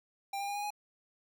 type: tone with pitch steps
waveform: square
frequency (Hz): 793 / 802.2 / 811.5 / 821 / 830.5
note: G5 / G5 / G#5 / G#5 / G#5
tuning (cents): +20 / +40 / -40 / -20 / 0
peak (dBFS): -35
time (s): 0.33-0.705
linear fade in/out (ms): 5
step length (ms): 75
effects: none